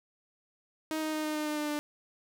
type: tone with pitch steps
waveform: sawtooth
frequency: 313.9 / 311.4 / 308.9 / 306.4 / 303.9 / 301.5 / 299 / 296.6 Hz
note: D#4 / D#4 / D#4 / D#4 / D#4 / D4 / D4 / D4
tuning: +15 / +2 / -12 / -27 / -41 / +46 / +31 / +17 cents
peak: -27 dBFS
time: 0.91-1.79 s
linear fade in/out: 0 ms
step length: 110 ms
effects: none